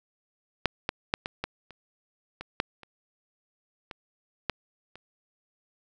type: clicks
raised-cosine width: 0.3 ms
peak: -6 / -10 / -7 / -15 / -14 / -29 / -21 / -8 / -30 / -22 / -10 / -29 dBFS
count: 12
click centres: 0.657 / 0.891 / 1.139 / 1.259 / 1.44 / 1.707 / 2.41 / 2.601 / 2.833 / 3.912 / 4.497 / 4.956 s
effects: none